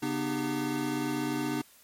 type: tone cluster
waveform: square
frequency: 138.1 / 245.8 / 302.5 / 391.2 Hz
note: C#3 / B3 / D#4 / G4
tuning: -6 / -8 / -49 / -4 cents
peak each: -40 / -35 / -32 / -39 dBFS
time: 0.02-1.62 s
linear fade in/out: 10 ms
effects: white hiss -58 dBFS RMS until 1.83 s + MP3 64 kbps